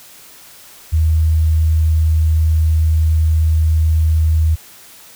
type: tone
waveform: sine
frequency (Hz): 79.3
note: D#2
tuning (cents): +33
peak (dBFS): -10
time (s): 0.92-4.56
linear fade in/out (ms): 20
effects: white hiss -41 dBFS RMS until 5.15 s